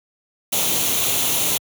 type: noise with comb filter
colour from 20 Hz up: white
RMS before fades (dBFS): -20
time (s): 0.52-1.58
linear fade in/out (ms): 10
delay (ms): 0.3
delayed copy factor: +0.6
effects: high-pass 80 Hz 12 dB/octave